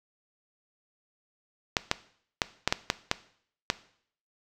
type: clicks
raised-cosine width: 0.2 ms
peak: -5 dBFS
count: 8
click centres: 1.768 / 1.914 / 2.418 / 2.676 / 2.725 / 2.901 / 3.114 / 3.701 s
effects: noise-tail reverb RT60 0.6 s tail -17 dB re dry